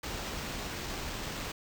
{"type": "noise with sample-and-hold", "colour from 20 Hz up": "pink", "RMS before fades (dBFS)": -38, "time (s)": [0.03, 1.52], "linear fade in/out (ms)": 5, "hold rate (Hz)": 11025, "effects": []}